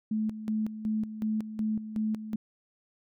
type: tone with tremolo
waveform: sine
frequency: 216.6 Hz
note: A3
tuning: 27 cents flat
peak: -26 dBFS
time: 0.11-2.36 s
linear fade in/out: 5 ms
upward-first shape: square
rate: 2.7 Hz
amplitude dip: 70%
effects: none